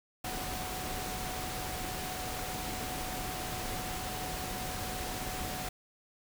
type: tone in noise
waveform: sine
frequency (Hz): 740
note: F#5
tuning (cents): 0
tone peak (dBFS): -42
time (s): 0.24-5.69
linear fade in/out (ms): 5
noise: pink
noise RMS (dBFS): -38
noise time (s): 0.24-5.69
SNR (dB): -7
effects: none